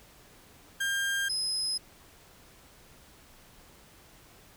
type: tone pair in turn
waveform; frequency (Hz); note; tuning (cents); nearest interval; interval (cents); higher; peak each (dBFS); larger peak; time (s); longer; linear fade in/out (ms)
35% pulse; 1600 / 5080; G6 / D#8; +35 / +35; octave + minor sixth; 2000; second; -26; neither; 0.8-1.29 / 1.29-1.78; neither; 10
effects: pink hiss -56 dBFS RMS until 4.56 s